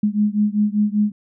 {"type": "beating tone pair", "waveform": "sine", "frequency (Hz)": [206.9, 212], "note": ["G#3", "G#3"], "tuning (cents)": [-6, 36], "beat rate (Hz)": 5.1, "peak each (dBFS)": [-18, -19], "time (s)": [0.03, 1.12], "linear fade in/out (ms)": 5, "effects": []}